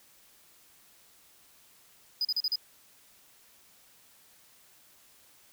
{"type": "tone bursts", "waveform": "triangle", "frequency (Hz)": 4978, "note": "D#8", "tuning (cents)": 0, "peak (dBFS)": -25, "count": 5, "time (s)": [2.21, 2.557], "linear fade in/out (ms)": 2, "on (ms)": 39, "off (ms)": 38, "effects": ["white hiss -60 dBFS RMS until 5.52 s"]}